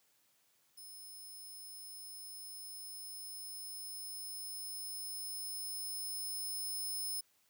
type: tone with level ramp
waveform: 5% pulse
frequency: 5210 Hz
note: E8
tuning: 21 cents flat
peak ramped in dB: -44 to -31 dBFS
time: 0.77-7.21 s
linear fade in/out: 10 ms
effects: white hiss -73 dBFS RMS until 7.49 s + high-pass 80 Hz 12 dB/octave